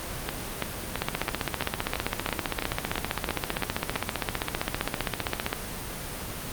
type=two click trains; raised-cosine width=0.3 ms; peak=-9 / -10 dBFS; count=70 / 12; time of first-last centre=1.02-5.53 / 0.29-3.957 s; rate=15.3 / 3 Hz; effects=pink hiss -35 dBFS RMS until 6.52 s + Opus 32 kbps